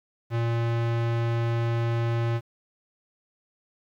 square tone, 116.54 Hz, A#2, in tune, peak -24 dBFS, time 0.3-2.41 s, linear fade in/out 50 ms, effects low-pass 3000 Hz 12 dB/octave + 9-bit

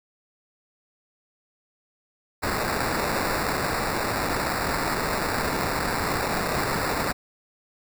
violet noise with sample-and-hold, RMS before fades -26 dBFS, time 2.42-7.13 s, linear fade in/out 20 ms, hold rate 3150 Hz, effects none

